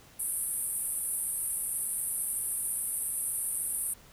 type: band-pass noise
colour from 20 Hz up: pink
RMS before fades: -33 dBFS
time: 0.19-3.94 s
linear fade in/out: 10 ms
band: 8800 to 12000 Hz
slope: 96 dB/octave
effects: pink hiss -56 dBFS RMS until 4.12 s

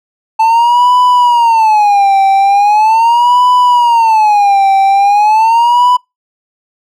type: tone with vibrato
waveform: triangle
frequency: 880 Hz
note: A5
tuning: in tune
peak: -3 dBFS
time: 0.39-5.97 s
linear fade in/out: 10 ms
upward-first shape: sine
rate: 0.4 Hz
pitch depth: 210 cents each way
effects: noise-tail reverb RT60 0.2 s tail -26 dB re dry

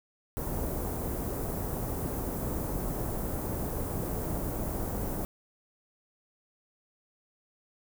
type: band-stop noise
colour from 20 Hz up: pink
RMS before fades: -33 dBFS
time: 0.37-5.25 s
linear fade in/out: 0 ms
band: 730 to 15000 Hz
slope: 12 dB/octave
effects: none

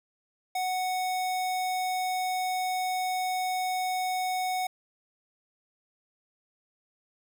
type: tone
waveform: square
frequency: 740 Hz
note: F#5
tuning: in tune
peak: -28 dBFS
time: 0.55-4.67 s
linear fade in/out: 5 ms
effects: none

